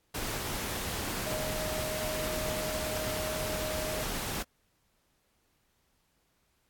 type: tone in noise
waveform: sine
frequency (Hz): 622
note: D#5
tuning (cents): -1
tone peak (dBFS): -35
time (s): 1.26-4.03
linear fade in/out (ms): 10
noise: pink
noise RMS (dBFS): -35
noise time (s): 0.14-4.43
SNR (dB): -3
effects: pink hiss -73 dBFS RMS until 6.69 s + AAC 64 kbps